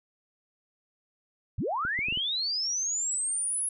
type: linear sweep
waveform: sine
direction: up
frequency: 55 to 10610 Hz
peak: -27 dBFS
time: 1.58-3.69 s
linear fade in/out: 5 ms
type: clicks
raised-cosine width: 3 ms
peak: -27 dBFS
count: 5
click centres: 1.851 / 1.99 / 2.085 / 2.125 / 2.174 s
effects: none